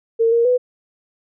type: tone with pitch steps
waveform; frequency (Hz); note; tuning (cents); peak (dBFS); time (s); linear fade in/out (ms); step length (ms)
sine; 456 / 466.8 / 497.5; A#4 / A#4 / B4; -38 / +2 / +13; -12; 0.19-0.58; 20; 130
effects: none